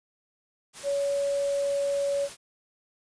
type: tone in noise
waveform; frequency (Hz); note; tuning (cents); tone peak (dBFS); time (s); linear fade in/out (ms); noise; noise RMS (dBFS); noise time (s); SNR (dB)
sine; 563; C#5; +27; -24; 0.83-2.29; 50; white; -41; 0.73-2.37; +14
effects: resampled to 22050 Hz